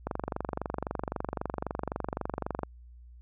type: click train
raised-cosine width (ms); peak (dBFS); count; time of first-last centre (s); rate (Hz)
1; -17; 62; 0.07-2.633; 23.8
effects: added 60 Hz sine -48 dBFS peak until 3.21 s